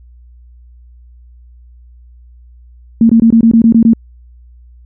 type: tone bursts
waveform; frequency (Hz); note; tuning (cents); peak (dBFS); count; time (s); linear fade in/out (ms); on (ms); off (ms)
sine; 227.9; A#3; -39; -3; 9; 3.01-3.934; 2; 84; 21
effects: added 60 Hz sine -37 dBFS peak until 4.85 s